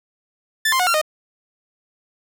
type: tone with pitch steps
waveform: sawtooth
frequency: 1760 / 1048 / 728 / 1372 / 617 Hz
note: A6 / C6 / F#5 / F6 / D#5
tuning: 0 / +2 / -28 / -31 / -15 cents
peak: -12 dBFS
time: 0.65-1.015 s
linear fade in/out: 5 ms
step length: 73 ms
effects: none